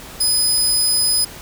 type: tone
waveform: 20% pulse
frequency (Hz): 5010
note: D#8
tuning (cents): +11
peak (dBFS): -9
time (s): 0.2-1.25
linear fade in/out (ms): 10
effects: pink hiss -36 dBFS RMS until 1.41 s